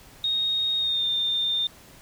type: tone with pitch glide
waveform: sine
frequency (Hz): 3729 to 3614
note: A#7 to A7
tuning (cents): 0 to +46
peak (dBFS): -22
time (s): 0.24-1.67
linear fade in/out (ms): 2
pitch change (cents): -54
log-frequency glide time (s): 0.78-1.06
effects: pink hiss -50 dBFS RMS until 2.01 s